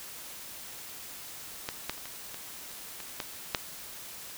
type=clicks; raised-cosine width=0.2 ms; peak=-15 / -13 / -28 / -24 / -23 / -29 / -23 / -15 / -8 dBFS; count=9; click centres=1.689 / 1.896 / 1.979 / 2.056 / 2.344 / 2.715 / 3.003 / 3.202 / 3.548 s; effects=white hiss -44 dBFS RMS until 4.37 s